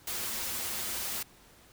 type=noise with comb filter; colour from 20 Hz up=white; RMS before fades=-35 dBFS; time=0.07-1.23 s; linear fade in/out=5 ms; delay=6.8 ms; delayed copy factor=-0.6; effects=pink hiss -58 dBFS RMS until 1.72 s